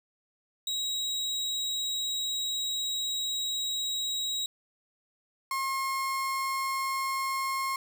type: tone pair in turn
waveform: 35% pulse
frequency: 3829 / 1074.5 Hz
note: A#7 / C6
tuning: +46 / +46 cents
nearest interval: octave + minor seventh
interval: 2200 cents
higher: first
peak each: -27 dBFS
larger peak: neither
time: 0.67-4.46 / 5.51-7.76 s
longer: first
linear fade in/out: 2 ms
effects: 10-bit